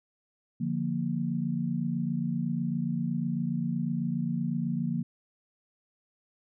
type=chord; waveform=sine; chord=Bb major; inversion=first; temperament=equal; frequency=146.83 / 174.61 / 233.1 Hz; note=D3 / F3 / Bb3; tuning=0 / 0 / 0 cents; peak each=-33 / -31 / -31 dBFS; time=0.6-5.03 s; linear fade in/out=10 ms; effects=none